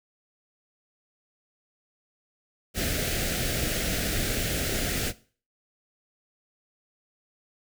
pink band-stop noise, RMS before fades -28 dBFS, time 2.74-5.13 s, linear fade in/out 50 ms, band 720 to 1400 Hz, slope 48 dB/octave, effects noise-tail reverb RT60 0.4 s tail -18 dB re dry

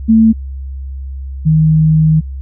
sine tone pair in turn, 222.9 / 156.98 Hz, A3 / D#3, +23 / +16 cents, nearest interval tritone, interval 607 cents, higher first, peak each -4 / -6 dBFS, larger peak first, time 0.08-0.33 / 1.45-2.21 s, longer second, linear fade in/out 20 ms, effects added 67 Hz sine -21 dBFS peak until 2.41 s

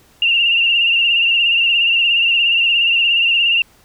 sine tone with vibrato, 2769 Hz, F7, 15 cents flat, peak -11 dBFS, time 0.22-3.62 s, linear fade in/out 2 ms, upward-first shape sine, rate 17 Hz, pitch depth 53 cents each way, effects pink hiss -51 dBFS RMS until 3.84 s

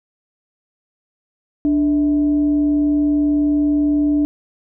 sine tone with frequency modulation, 293.6 Hz, D4, in tune, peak -13 dBFS, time 1.65-4.25 s, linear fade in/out 0 ms, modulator 353 Hz, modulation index 0.22, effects none

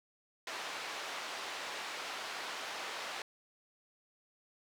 pink band-pass noise, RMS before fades -42 dBFS, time 0.47-3.22 s, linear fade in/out 2 ms, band 690 to 4800 Hz, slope 12 dB/octave, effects none

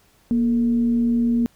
sine tone with frequency modulation, 236.4 Hz, A#3, 24 cents sharp, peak -16 dBFS, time 0.31-1.46 s, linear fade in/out 0 ms, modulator 201 Hz, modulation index 0.2, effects pink hiss -58 dBFS RMS until 1.55 s

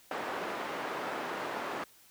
white band-pass noise, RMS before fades -37 dBFS, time 0.11-1.84 s, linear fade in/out 2 ms, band 280 to 1200 Hz, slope 12 dB/octave, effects white hiss -60 dBFS RMS until 2.1 s

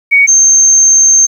sine tone pair in turn, 2241 / 6339 Hz, C#7 / G8, +18 / +18 cents, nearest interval octave + tritone, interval 1800 cents, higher second, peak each -3 dBFS, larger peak neither, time 0.11-0.27 / 0.27-1.27 s, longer second, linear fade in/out 20 ms, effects 7-bit

